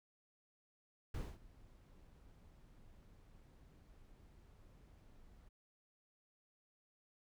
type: noise with ADSR envelope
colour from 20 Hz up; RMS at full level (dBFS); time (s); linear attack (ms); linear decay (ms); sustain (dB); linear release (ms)
brown; -41; 1.14-5.49; 5; 230; -21; 10
effects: none